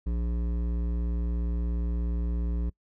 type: tone with hard clipping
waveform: sine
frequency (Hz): 58.5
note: A#1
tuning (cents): +7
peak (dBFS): -28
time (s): 0.06-2.7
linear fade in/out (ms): 10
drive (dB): 12
effects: noise-tail reverb RT60 0.1 s tail -24 dB re dry